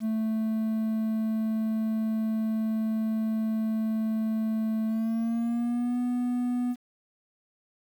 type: tone with pitch glide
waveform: triangle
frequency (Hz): 220.2 to 245.7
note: A3 to B3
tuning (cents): +2 to -9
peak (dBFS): -23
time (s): 0-6.76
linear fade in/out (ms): 50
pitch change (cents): +189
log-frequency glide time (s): 4.87-5.98
effects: 9-bit